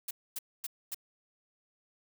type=noise bursts; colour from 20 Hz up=blue; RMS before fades=-37 dBFS; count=4; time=0.08-0.946 s; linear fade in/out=5 ms; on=29 ms; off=250 ms; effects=none